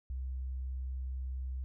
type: tone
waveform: sine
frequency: 64.6 Hz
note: C2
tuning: 21 cents flat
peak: -35 dBFS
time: 0.1-1.64 s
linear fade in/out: 0 ms
effects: none